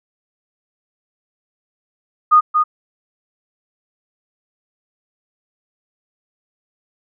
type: tone with echo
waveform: sine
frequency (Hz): 1232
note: D#6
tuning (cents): -17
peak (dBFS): -6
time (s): 2.31-2.41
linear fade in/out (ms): 20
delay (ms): 230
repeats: 1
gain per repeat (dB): -5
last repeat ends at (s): 2.64
effects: none

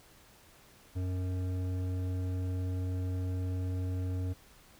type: tone with hard clipping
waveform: sine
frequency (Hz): 91.9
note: F#2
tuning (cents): -11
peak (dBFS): -33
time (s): 0.95-4.34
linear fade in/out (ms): 20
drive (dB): 11
effects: pink hiss -59 dBFS RMS until 4.79 s

